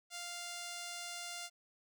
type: tone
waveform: 5% pulse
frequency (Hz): 698.5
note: F5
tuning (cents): 0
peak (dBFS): -31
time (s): 0.1-1.5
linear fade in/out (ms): 50
effects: none